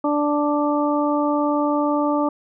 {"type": "harmonic tone", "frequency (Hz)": 293.7, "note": "D4", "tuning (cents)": 0, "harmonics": [1, 2, 3, 4], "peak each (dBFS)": [-20, -23, -25, -26], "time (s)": [0.04, 2.29], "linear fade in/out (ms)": 5, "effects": []}